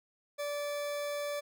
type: tone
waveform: 40% pulse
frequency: 581 Hz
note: D5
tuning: 19 cents flat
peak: -33 dBFS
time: 0.38-1.41 s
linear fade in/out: 20 ms
effects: none